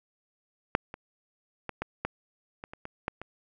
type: clicks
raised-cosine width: 0.5 ms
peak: -6 / -24 / -19 / -16 / -14 / -24 / -27 / -23 / -14 / -24 dBFS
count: 10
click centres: 0.751 / 0.941 / 1.693 / 1.82 / 2.05 / 2.639 / 2.735 / 2.854 / 3.081 / 3.216 s
effects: none